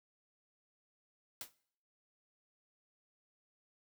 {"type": "noise with exponential decay", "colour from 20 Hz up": "white", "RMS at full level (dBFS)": -40, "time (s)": [1.41, 1.53], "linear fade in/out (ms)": 1, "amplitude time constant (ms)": 24, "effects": ["noise-tail reverb RT60 0.6 s tail -20 dB re dry"]}